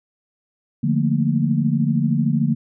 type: chord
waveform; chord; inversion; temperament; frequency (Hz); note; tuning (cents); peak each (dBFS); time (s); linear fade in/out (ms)
sine; Bb major seventh; first; equal; 146.83 / 174.61 / 220 / 233.1; D3 / F3 / A3 / Bb3; 0 / 0 / 0 / 0; -20 / -23 / -23 / -21; 0.83-2.55; 10
effects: none